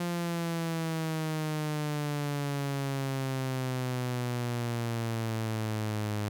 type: exponential sweep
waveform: sawtooth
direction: down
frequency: 174.61 to 103.83 Hz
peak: -26 dBFS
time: 0-6.29 s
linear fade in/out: 5 ms
effects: none